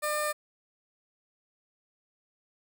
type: tone with notch filter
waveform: 10% pulse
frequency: 601 Hz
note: D5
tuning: 40 cents sharp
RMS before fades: -30 dBFS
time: 0.02-0.33 s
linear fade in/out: 20 ms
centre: 3100 Hz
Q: 0.84
effects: none